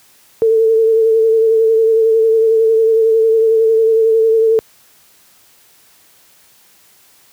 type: tone with vibrato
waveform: sine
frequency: 447 Hz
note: A4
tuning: 27 cents sharp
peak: -8 dBFS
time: 0.42-4.59 s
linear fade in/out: 0 ms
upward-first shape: sine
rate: 11 Hz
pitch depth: 27 cents each way
effects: white hiss -49 dBFS RMS until 7.32 s + high-pass 60 Hz 12 dB/octave

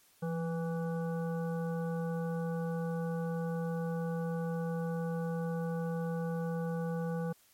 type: harmonic tone with a mistuned harmonic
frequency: 164.4 Hz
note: E3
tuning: 4 cents flat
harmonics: 1 / 3 / 5 / 7 / 9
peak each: -33 / -38 / -46 / -50 / -50 dBFS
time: 0.22-7.33 s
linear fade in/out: 10 ms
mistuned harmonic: 1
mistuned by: +48 cents
effects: white hiss -65 dBFS RMS until 7.53 s + MP3 64 kbps

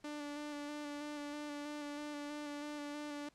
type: tone with vibrato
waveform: sawtooth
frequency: 293.7 Hz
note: D4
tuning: in tune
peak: -38 dBFS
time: 0.04-3.29 s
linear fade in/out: 5 ms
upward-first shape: square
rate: 3.1 Hz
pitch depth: 17 cents each way
effects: pink hiss -71 dBFS RMS until 3.34 s + low-pass 8000 Hz 12 dB/octave

